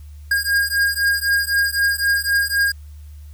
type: beating tone pair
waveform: square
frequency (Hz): 1621 / 1624.9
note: G#6 / G#6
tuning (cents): -42 / -38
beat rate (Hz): 3.9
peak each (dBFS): -20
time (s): 0.31-2.72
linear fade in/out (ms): 5
effects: added 74 Hz sine -35 dBFS peak until 3.33 s + white hiss -57 dBFS RMS until 3.33 s